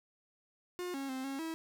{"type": "tone with pitch steps", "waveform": "45% pulse", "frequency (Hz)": [358, 273.4, 261.4, 272.6, 324.2], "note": ["F4", "C#4", "C4", "C#4", "E4"], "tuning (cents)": [43, -24, -1, -29, -29], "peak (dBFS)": -37, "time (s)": [0.79, 1.54], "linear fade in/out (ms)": 0, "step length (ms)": 150, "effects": []}